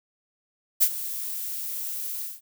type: noise with ADSR envelope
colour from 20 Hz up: violet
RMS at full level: -17 dBFS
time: 0.8-2.41 s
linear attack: 23 ms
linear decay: 64 ms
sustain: -15 dB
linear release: 190 ms
effects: none